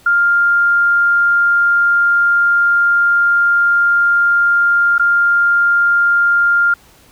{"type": "tone with dropouts", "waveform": "sine", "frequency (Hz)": 1400, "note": "F6", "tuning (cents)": 4, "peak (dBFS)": -9, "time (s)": [0.06, 6.74], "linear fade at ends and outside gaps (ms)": 5, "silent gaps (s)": [4.982, 4.995], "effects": ["pink hiss -47 dBFS RMS until 7.11 s"]}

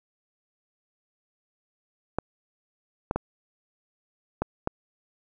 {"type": "clicks", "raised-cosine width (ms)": 1, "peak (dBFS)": -11, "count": 5, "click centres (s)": [2.186, 3.111, 3.16, 4.42, 4.674], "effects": []}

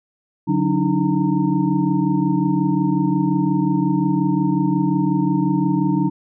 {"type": "tone cluster", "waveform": "sine", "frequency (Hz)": [145, 183.7, 288.8, 314.4, 918], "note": ["D3", "F#3", "D4", "D#4", "A#5"], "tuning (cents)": [-22, -12, -29, 18, -27], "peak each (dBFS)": [-23, -20, -21, -21, -28], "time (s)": [0.47, 6.1], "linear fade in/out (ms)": 20, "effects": []}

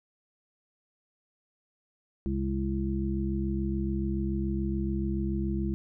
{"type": "harmonic tone", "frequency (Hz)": 67, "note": "C2", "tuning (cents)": 42, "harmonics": [1, 2, 3, 5], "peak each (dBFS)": [-31, -36, -31, -34], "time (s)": [2.26, 5.74], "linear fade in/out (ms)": 0, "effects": []}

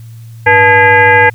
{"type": "tone with frequency modulation", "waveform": "sine", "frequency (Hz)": 1256, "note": "D#6", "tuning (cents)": 16, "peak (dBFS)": -3, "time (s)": [0.46, 1.3], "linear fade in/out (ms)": 10, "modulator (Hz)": 385, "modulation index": 2.3, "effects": ["added 114 Hz sine -28 dBFS peak until 1.34 s", "white hiss -48 dBFS RMS until 1.34 s"]}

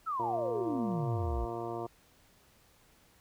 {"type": "exponential sweep", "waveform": "sine", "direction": "down", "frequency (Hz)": [1364, 52.9], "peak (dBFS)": -31, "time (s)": [0.06, 1.46], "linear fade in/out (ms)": 20}
{"type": "harmonic tone", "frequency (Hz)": 116.54, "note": "A#2", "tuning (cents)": 0, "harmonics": [1, 2, 3, 4, 5, 6, 8, 9, 10], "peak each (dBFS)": [-45, -48, -39, -43, -48, -41, -45, -49, -49], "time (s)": [0.19, 1.87], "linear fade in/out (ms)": 10}
{"effects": ["pink hiss -64 dBFS RMS until 3.2 s"]}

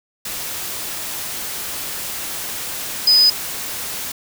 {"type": "tone in noise", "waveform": "sine", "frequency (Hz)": 5000, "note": "D#8", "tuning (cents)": 8, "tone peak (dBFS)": -9, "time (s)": [3.07, 3.3], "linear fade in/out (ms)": 5, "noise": "white", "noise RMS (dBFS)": -27, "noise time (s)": [0.25, 4.12], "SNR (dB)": 15, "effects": []}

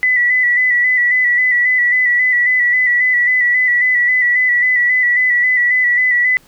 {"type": "tone with vibrato", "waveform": "sine", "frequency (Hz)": 1975.5, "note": "B6", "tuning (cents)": 0, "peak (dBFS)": -10, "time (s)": [0.03, 6.37], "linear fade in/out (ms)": 0, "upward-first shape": "square", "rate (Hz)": 3.7, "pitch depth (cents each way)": 29, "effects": ["pink hiss -49 dBFS RMS until 6.47 s"]}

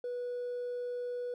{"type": "tone with hard clipping", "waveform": "triangle", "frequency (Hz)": 489.6, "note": "B4", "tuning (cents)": -15, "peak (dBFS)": -34, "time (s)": [0.04, 1.34], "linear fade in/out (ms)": 2, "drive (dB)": 2, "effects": []}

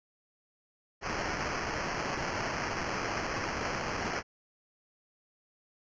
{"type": "noise with sample-and-hold", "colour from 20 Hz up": "white", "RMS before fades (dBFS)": -34, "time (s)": [1.01, 4.23], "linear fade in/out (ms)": 50, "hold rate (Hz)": 3675, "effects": ["resampled to 16000 Hz"]}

